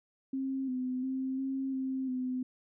sine tone with pitch steps, 267.1 / 254.4 / 262.9 / 267.7 / 263.4 / 254.5 Hz, C4 / C4 / C4 / C4 / C4 / C4, +36 / -48 / +8 / +40 / +12 / -48 cents, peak -31 dBFS, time 0.33-2.43 s, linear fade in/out 5 ms, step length 350 ms, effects none

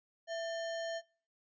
sine tone with sample-and-hold, 664 Hz, E5, 12 cents sharp, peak -35 dBFS, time 0.27-1.02 s, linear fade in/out 50 ms, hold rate 2450 Hz, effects noise-tail reverb RT60 0.4 s tail -25 dB re dry + resampled to 16000 Hz

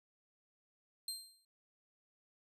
25% pulse tone with exponential decay, 4173 Hz, C8, 5 cents flat, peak -32 dBFS, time 1.08-1.45 s, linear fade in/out 2 ms, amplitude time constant 80 ms, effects none

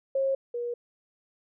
sine tone pair in turn, 540 / 479 Hz, C#5 / A#4, -45 / +47 cents, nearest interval major second, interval 208 cents, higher first, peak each -23 / -29 dBFS, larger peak first, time 0.15-0.35 / 0.54-0.74 s, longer neither, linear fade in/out 5 ms, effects none

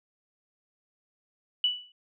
sine tone with exponential decay, 2960 Hz, F#7, in tune, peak -19 dBFS, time 1.64-1.92 s, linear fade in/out 2 ms, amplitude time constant 60 ms, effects none

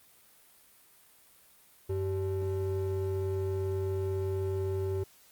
triangle ring-modulated tone, 240 Hz, B3, 49 cents flat, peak -24 dBFS, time 1.89-5.04 s, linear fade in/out 10 ms, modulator 146 Hz, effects white hiss -60 dBFS RMS until 5.31 s + Opus 32 kbps

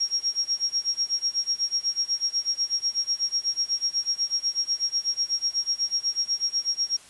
sine tone with tremolo, 5588 Hz, F8, in tune, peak -20 dBFS, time 0-6.97 s, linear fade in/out 10 ms, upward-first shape sine, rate 8.1 Hz, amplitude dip 95%, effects white hiss -50 dBFS RMS until 7.09 s + resampled to 24000 Hz

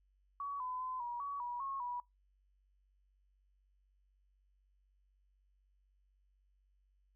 sine tone with pitch steps, 1129 / 1010 / 1021 / 958 / 1130 / 967 / 1091 / 974 Hz, C#6 / B5 / C6 / A#5 / C#6 / B5 / C#6 / B5, +31 / +39 / -43 / +47 / +33 / -37 / -28 / -24 cents, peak -38 dBFS, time 0.4-2 s, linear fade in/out 2 ms, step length 200 ms, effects noise-tail reverb RT60 0.2 s tail -25 dB re dry + added 48 Hz sine -70 dBFS peak until 7.15 s

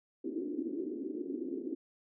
white band-pass noise, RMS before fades -38 dBFS, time 0.24-1.75 s, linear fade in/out 5 ms, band 270 to 360 Hz, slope 48 dB/octave, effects none

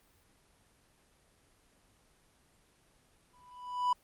triangle tone with exponential growth, 990 Hz, B5, 4 cents sharp, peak -22 dBFS, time 3.33-3.93 s, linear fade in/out 5 ms, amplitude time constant 130 ms, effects pink hiss -67 dBFS RMS until 4.03 s + Opus 24 kbps

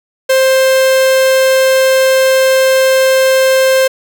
45% pulse tone, 526 Hz, C5, 9 cents sharp, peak -7 dBFS, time 0.29-3.88 s, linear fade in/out 10 ms, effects none

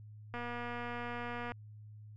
click train, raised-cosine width 0.5 ms, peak -27 dBFS, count 284, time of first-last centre 0.34-1.519 s, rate 240 Hz, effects added 106 Hz sine -49 dBFS peak until 2.16 s

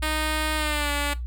5% pulse tone with pitch glide, 309.2 to 288.5 Hz, D#4 to D4, -11 to -31 cents, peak -13 dBFS, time 0.02-1.14 s, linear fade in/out 10 ms, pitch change -120 cents, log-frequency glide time 0.56-0.91 s, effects noise-tail reverb RT60 0.2 s tail -17 dB re dry + added 60 Hz sine -28 dBFS peak until 1.26 s

